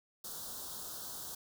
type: band-stop noise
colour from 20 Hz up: white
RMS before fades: -44 dBFS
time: 0.24-1.35 s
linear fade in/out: 5 ms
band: 1500 to 3400 Hz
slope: 48 dB/octave
effects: none